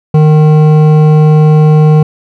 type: tone with hard clipping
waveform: triangle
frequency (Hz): 153.6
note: D#3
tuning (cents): -22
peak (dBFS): -4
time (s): 0.14-2.03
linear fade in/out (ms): 5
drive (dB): 15
effects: none